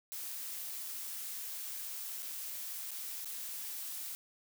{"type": "noise with dropouts", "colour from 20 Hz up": "blue", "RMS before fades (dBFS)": -42, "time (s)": [0.12, 4.15], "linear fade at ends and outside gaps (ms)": 0, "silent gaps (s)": [[2.223, 2.228], [2.908, 2.915], [3.247, 3.256]], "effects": []}